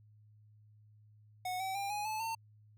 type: tone with pitch steps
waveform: square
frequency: 734 / 765.2 / 797.7 / 831.5 / 866.8 / 903.7 Hz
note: F#5 / G5 / G5 / G#5 / A5 / A5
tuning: -14 / -42 / +30 / +2 / -26 / +46 cents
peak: -36 dBFS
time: 1.45-2.35 s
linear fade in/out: 5 ms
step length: 150 ms
effects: added 106 Hz sine -59 dBFS peak until 2.77 s